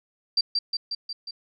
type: tone with echo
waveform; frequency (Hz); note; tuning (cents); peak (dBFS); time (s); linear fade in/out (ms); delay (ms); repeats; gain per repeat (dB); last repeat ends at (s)
sine; 4699; D8; 0; -18; 0.37-0.41; 5; 180; 5; -3; 1.31
effects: none